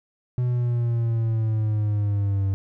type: linear sweep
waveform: triangle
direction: down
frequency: 124.6 to 96.4 Hz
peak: -18 dBFS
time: 0.38-2.54 s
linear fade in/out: 0 ms
effects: none